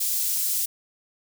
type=high-pass noise; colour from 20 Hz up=white; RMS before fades=-25 dBFS; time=0-0.66 s; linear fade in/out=10 ms; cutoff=5800 Hz; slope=12 dB/octave; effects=none